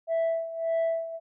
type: tone with tremolo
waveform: sine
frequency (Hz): 659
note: E5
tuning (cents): -1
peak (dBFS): -20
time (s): 0.07-1.2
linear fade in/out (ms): 50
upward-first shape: sine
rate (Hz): 1.7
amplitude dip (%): 80
effects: tanh soft clip ceiling -22 dBFS